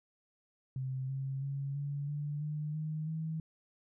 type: tone with pitch steps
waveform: sine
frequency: 131.3 / 134.99 / 138.79 / 142.69 / 146.7 / 150.82 / 155.06 / 159.42 Hz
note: C3 / C#3 / C#3 / D3 / D3 / D3 / D#3 / D#3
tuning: +6 / -46 / +2 / -50 / -2 / +46 / -6 / +42 cents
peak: -34 dBFS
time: 0.76-3.4 s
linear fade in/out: 2 ms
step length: 330 ms
effects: none